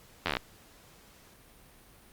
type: slowing click train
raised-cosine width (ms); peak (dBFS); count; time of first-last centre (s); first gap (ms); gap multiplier
0.3; -12; 9; 0.26-0.369; 11; 1.06
effects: pink hiss -57 dBFS RMS until 2.12 s + Opus 48 kbps